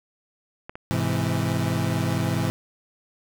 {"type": "clicks", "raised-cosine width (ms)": 0.5, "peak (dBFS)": -21, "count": 2, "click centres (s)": [0.695, 0.755]}
{"type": "chord", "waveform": "30% pulse", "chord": "Ab augmented", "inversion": "none", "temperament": "equal with one note detuned", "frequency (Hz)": [103.83, 128.49, 164.81], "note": ["Ab2", "C3", "E3"], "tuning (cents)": [0, -31, 0], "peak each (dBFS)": -24, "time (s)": [0.91, 2.5], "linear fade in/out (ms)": 0}
{"effects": []}